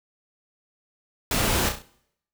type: noise with echo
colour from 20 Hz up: pink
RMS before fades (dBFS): -24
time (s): 1.31-1.69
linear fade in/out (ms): 2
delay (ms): 33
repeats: 4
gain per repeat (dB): -6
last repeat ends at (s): 1.822
effects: noise-tail reverb RT60 0.7 s tail -20 dB re dry